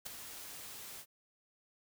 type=noise with ADSR envelope; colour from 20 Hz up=white; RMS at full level=-39 dBFS; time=0.05-1.06 s; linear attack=16 ms; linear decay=6 ms; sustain=-9 dB; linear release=66 ms; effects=none